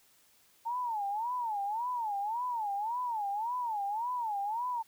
sine tone with vibrato, 892 Hz, A5, 23 cents sharp, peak -31 dBFS, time 0.65-4.83 s, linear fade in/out 20 ms, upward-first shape sine, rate 1.8 Hz, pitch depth 200 cents each way, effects white hiss -65 dBFS RMS until 4.87 s

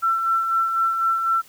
sine tone with tremolo, 1344 Hz, E6, 33 cents sharp, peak -16 dBFS, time 0.02-1.42 s, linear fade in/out 20 ms, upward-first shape sine, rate 4 Hz, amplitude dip 45%, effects white hiss -50 dBFS RMS until 1.48 s

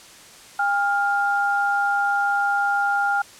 sine tone pair together, 807.4 / 1403 Hz, G#5 / F6, -49 / +8 cents, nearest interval minor seventh, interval 957 cents, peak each -21 dBFS, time 0.59-3.22 s, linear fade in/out 5 ms, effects white hiss -45 dBFS RMS until 3.39 s + low-pass 9000 Hz 12 dB/octave

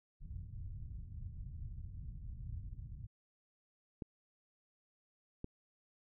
white low-pass noise, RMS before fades -46 dBFS, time 0.2-3.07 s, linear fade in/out 20 ms, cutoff 110 Hz, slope 24 dB/octave
clicks, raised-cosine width 3 ms, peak -29 dBFS, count 2, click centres 4.022 / 5.444 s
effects none

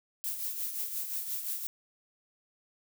violet noise with tremolo, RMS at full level -33 dBFS, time 0.24-1.67 s, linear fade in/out 0 ms, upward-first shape triangle, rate 5.7 Hz, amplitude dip 60%, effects none

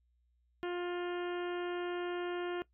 harmonic tone, 353 Hz, F4, 19 cents sharp, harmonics 1 / 2 / 3 / 4 / 5 / 6 / 7 / 8 / 9, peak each -35 / -45 / -48 / -47 / -50 / -56 / -54 / -53 / -55 dBFS, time 0.63-2.62 s, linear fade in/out 0 ms, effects noise-tail reverb RT60 0.1 s tail -19 dB re dry + added 60 Hz sine -70 dBFS peak until 2.73 s

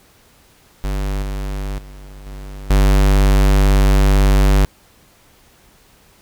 square tone with level steps, 49 Hz, G1, in tune, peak -19 / -22 / -35 / -30 / -10 dBFS, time 0.84-4.65 s, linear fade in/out 0 ms, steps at 1.22 / 1.78 / 2.26 / 2.7 s, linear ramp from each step 5 ms, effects pink hiss -51 dBFS RMS until 6.21 s

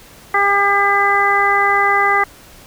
harmonic tone, 401.3 Hz, G4, 41 cents sharp, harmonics 1 / 2 / 3 / 4 / 5, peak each -22 / -17 / -16 / -21 / -16 dBFS, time 0.34-2.24 s, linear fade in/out 5 ms, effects pink hiss -42 dBFS RMS until 2.66 s

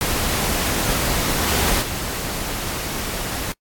pink noise with level steps, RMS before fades -21 / -19 / -26 dBFS, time 0.01-3.52 s, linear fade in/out 0 ms, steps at 1.47 / 1.81 s, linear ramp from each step 20 ms, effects noise-tail reverb RT60 0.1 s tail -24 dB re dry + AAC 64 kbps

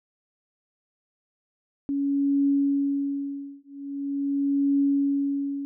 sine tone with tremolo, 280 Hz, C#4, 18 cents sharp, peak -18 dBFS, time 1.89-5.65 s, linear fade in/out 0 ms, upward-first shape triangle, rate 0.43 Hz, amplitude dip 100%, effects none

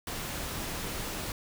pink noise, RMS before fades -36 dBFS, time 0.07-1.32 s, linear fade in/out 2 ms, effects none

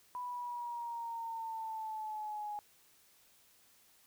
sine exponential sweep, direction down, 992 to 830 Hz, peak -38 dBFS, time 0.15-2.59 s, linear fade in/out 0 ms, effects white hiss -66 dBFS RMS until 4.06 s

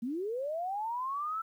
sine linear sweep, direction up, 220 to 1341 Hz, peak -32 dBFS, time 0.02-1.42 s, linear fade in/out 10 ms, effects 11-bit

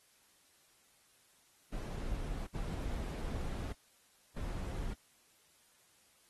brown noise bursts at uneven times, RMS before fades -39 dBFS, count 3, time 1.72-2.47 / 2.54-3.73 / 4.36-4.94 s, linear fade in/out 10 ms, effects white hiss -68 dBFS RMS until 6.29 s + AAC 32 kbps

